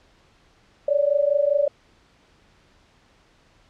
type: tone pair together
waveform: sine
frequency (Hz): 562.3 / 587.3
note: C#5 / D5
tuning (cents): +25 / 0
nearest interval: minor second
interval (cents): 75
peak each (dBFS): -20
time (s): 0.88-1.68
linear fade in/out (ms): 5
effects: pink hiss -58 dBFS RMS until 3.69 s + low-pass 5000 Hz 12 dB/octave